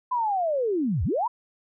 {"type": "linear two-way sweep", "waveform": "sine", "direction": "down then up", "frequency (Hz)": [1020, 65.41, 1020], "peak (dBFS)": -22, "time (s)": [0.11, 1.28], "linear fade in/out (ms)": 10, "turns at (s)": 1.04, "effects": []}